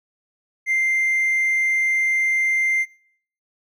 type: tone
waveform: triangle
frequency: 2092 Hz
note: C7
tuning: 1 cent flat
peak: -14 dBFS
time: 0.66-2.86 s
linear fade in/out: 50 ms
effects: noise-tail reverb RT60 0.6 s tail -24 dB re dry + tanh soft clip ceiling -12 dBFS